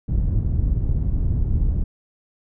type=low-pass noise; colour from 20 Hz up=pink; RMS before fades=-20 dBFS; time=0.08-1.84 s; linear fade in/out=10 ms; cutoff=120 Hz; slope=12 dB/octave; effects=none